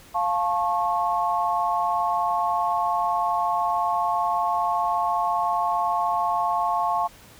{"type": "chord", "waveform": "sine", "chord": "F augmented", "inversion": "none", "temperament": "just", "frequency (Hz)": [698.5, 873.1, 1091.3], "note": ["F5", "A5", "C#6"], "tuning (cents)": [0, -14, -27], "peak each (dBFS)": -25, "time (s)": [0.14, 7.08], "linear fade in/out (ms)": 20, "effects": ["pink hiss -49 dBFS RMS until 7.39 s"]}